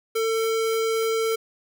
square tone, 448.3 Hz, A4, 32 cents sharp, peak -22 dBFS, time 0.15-1.36 s, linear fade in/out 10 ms, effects none

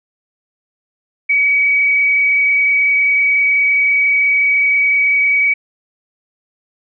sine tone with frequency modulation, 2268 Hz, C#7, 39 cents sharp, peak -10 dBFS, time 1.29-5.54 s, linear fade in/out 10 ms, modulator 30.2 Hz, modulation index 1, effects none

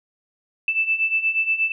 sine beating tone pair, 2637 / 2645.4 Hz, E7 / E7, 0 / +5 cents, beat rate 8.4 Hz, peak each -24 / -20 dBFS, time 0.68-1.72 s, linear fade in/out 2 ms, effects none

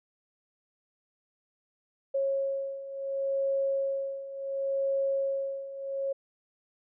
sine beating tone pair, 546 / 546.7 Hz, C#5 / C#5, -26 / -24 cents, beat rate 0.7 Hz, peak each -33 / -29 dBFS, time 2.14-6.13 s, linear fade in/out 10 ms, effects none

